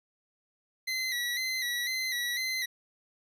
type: tone with vibrato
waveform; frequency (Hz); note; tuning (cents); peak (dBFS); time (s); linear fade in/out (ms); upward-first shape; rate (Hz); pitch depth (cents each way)
25% pulse; 1995; B6; +17; -26; 0.87-2.66; 10; square; 2; 52
effects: none